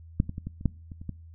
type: clicks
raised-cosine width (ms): 5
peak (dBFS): -9 / -21 / -23 / -21 / -29 / -10 / -29 / -30 / -20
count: 9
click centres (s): 0.201 / 0.294 / 0.381 / 0.47 / 0.611 / 0.657 / 0.918 / 1.015 / 1.093
effects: noise-tail reverb RT60 0.4 s tail -24 dB re dry + added 82 Hz sine -45 dBFS peak until 1.34 s